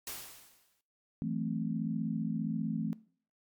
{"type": "noise with exponential decay", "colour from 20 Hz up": "white", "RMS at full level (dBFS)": -38, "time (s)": [0.07, 0.81], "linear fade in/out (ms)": 2, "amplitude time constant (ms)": 160}
{"type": "chord", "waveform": "sine", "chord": "F# half-diminished seventh", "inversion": "third", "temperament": "equal", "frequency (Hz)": [164.81, 185, 220, 261.6], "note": ["E3", "F#3", "A3", "C4"], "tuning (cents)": [0, 0, 0, 0], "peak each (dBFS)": [-36, -41, -35, -38], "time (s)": [1.22, 2.93], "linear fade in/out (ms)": 0}
{"effects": ["noise-tail reverb RT60 0.5 s tail -21 dB re dry", "MP3 96 kbps"]}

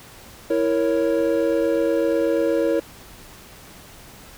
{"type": "chord", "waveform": "triangle", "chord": "A# diminished", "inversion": "second", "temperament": "equal", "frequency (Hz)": [329.6, 466.2, 554.4], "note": ["E4", "A#4", "C#5"], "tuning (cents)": [0, 0, 0], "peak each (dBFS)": -20, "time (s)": [0.5, 2.8], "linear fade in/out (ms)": 5, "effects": ["pink hiss -44 dBFS RMS until 4.37 s"]}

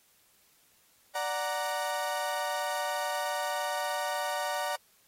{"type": "chord", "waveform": "30% pulse", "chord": "D augmented", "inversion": "none", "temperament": "equal", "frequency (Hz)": [587.3, 740, 932.3], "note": ["D5", "F#5", "A#5"], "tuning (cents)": [0, 0, 0], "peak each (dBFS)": -32, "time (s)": [1.15, 4.76], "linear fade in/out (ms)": 5, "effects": ["white hiss -65 dBFS RMS until 5.07 s", "AAC 48 kbps"]}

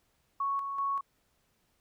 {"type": "tone with tremolo", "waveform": "sine", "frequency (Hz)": 1108.7, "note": "C#6", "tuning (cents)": 0, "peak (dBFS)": -28, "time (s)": [0.4, 1.01], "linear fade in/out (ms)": 5, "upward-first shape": "square", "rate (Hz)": 2.6, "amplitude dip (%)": 45, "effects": ["pink hiss -73 dBFS RMS until 1.8 s"]}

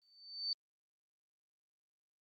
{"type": "tone with exponential growth", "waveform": "sine", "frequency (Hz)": 4551, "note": "C#8", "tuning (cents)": 45, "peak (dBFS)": -31, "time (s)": [0.02, 0.53], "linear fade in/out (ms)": 1, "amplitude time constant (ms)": 110, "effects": ["tanh soft clip ceiling -27 dBFS", "Opus 24 kbps"]}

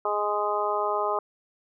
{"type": "harmonic tone", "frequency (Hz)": 207.7, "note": "G#3", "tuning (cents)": 0, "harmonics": [2, 3, 4, 5, 6], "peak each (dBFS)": [-30, -30, -30, -30, -30], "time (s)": [0.05, 1.19], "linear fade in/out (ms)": 2, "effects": []}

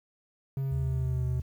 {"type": "tone with pitch glide", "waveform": "triangle", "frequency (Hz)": [135.3, 126.24], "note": ["C#3", "B2"], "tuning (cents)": [-42, 38], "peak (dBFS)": -26, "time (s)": [0.57, 1.4], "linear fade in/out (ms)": 2, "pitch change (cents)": -120, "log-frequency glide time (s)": [0.69, 1.24]}
{"type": "tone", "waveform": "sine", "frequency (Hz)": 77, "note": "D#2", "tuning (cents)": -17, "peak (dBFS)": -31, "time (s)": [0.71, 1.42], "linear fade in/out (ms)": 10}
{"effects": ["10-bit"]}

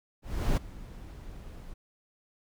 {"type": "noise with ADSR envelope", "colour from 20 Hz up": "brown", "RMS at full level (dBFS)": -24, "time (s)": [0.22, 1.74], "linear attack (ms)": 350, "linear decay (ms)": 12, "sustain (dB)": -20, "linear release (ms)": 10, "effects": []}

